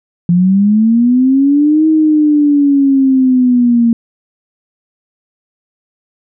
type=linear two-way sweep; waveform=sine; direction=up then down; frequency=170.9 to 316.8 to 230.1 Hz; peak=-6 dBFS; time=0.29-3.93 s; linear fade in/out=2 ms; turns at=1.87 s; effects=none